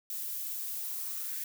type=noise with high-pass filter sweep; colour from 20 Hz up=violet; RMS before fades=-37 dBFS; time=0.1-1.44 s; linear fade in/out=2 ms; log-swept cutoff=250 to 1800 Hz; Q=3.8; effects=none